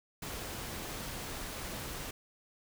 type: noise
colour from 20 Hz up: pink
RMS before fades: -41 dBFS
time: 0.22-2.11 s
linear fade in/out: 5 ms
effects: none